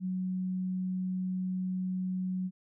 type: tone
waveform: sine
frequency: 185 Hz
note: F#3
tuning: in tune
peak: -30 dBFS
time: 0-2.51 s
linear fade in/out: 50 ms
effects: none